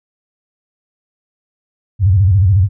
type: tone with vibrato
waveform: sine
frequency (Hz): 95.5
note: G2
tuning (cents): -45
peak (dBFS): -7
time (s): 1.99-2.69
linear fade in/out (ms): 50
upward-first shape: square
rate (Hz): 14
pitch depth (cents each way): 140
effects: none